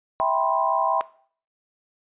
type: chord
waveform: sine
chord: C major seventh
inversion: first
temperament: just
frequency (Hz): 654.1 / 784.9 / 981.1 / 1046.5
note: E5 / G5 / B5 / C6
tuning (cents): -14 / +2 / -12 / 0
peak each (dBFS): -25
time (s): 0.2-1.01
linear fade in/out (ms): 0
effects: noise-tail reverb RT60 0.5 s tail -18 dB re dry + resampled to 8000 Hz